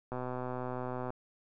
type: click train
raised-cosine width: 1 ms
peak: -24 dBFS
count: 125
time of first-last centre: 0.12-1.104 s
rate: 126 Hz
effects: none